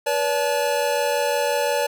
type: tone cluster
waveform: square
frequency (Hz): 486.3 / 572 / 868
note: B4 / D5 / A5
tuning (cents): -27 / -46 / -24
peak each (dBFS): -26 / -23 / -26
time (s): 0.06-1.87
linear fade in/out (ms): 10
effects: none